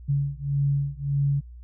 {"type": "beating tone pair", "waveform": "sine", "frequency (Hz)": [140, 141.7], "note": ["C#3", "C#3"], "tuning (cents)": [18, 38], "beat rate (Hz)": 1.7, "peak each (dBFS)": -25, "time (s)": [0.08, 1.41], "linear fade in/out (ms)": 20, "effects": ["added 60 Hz sine -40 dBFS peak until 1.63 s"]}